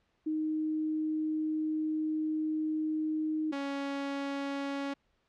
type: tone pair in turn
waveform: sine / sawtooth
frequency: 311.1 / 278.7 Hz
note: D#4 / C#4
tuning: 0 / +9 cents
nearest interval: major second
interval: 191 cents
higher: first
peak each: -29 / -29 dBFS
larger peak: neither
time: 0.26-3.52 / 3.52-4.94 s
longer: first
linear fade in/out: 10 ms
effects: pink hiss -74 dBFS RMS until 5.28 s + low-pass 4000 Hz 12 dB/octave